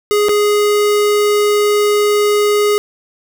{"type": "tone with dropouts", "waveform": "square", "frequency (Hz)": 415.3, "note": "G#4", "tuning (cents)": 0, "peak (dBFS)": -11, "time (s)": [0.11, 2.78], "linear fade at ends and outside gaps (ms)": 0, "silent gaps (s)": [0.285, 0.292], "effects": []}